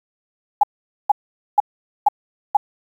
sine tone bursts, 826 Hz, G#5, 10 cents flat, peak -8 dBFS, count 5, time 0.61-2.57 s, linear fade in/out 5 ms, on 24 ms, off 460 ms, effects 8-bit

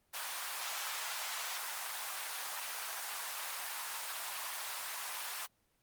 pink high-pass noise, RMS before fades -40 dBFS, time 0.13-5.47 s, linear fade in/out 20 ms, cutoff 800 Hz, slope 24 dB/octave, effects pink hiss -75 dBFS RMS until 5.82 s + Opus 24 kbps

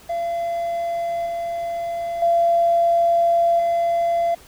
triangle tone with level steps, 682 Hz, F5, 41 cents flat, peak -19 / -21 / -10 / -14 dBFS, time 0.09-4.35 s, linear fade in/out 10 ms, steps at 1.26 / 2.22 / 3.59 s, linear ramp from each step 5 ms, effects tanh soft clip ceiling -12 dBFS + pink hiss -47 dBFS RMS until 4.47 s

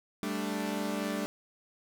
sawtooth chord, G suspended second, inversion none, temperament equal, 196 / 220 / 293.7 Hz, G3 / A3 / D4, 0 / 0 / 0 cents, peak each -32 dBFS, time 0.23-1.26 s, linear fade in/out 0 ms, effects none

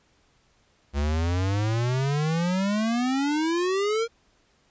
square exponential sweep, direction up, 69.4 to 470.2 Hz, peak -23 dBFS, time 0.93-4.08 s, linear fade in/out 50 ms, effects pink hiss -64 dBFS RMS until 4.7 s + resampled to 16000 Hz

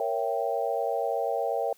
sine chord, A# diminished seventh, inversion none, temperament equal with one note detuned, 466.2 / 554.4 / 666.9 / 784 Hz, A#4 / C#5 / E5 / G5, 0 / 0 / +20 / 0 cents, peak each -31 dBFS, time 0-1.73 s, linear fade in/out 2 ms, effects white hiss -60 dBFS RMS until 1.77 s

